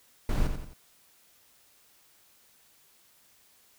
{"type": "noise with echo", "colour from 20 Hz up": "brown", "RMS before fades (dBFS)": -26, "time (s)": [0.29, 0.47], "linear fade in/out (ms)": 2, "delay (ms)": 88, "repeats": 3, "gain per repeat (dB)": -7, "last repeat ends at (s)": 0.734, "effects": ["white hiss -62 dBFS RMS until 3.78 s"]}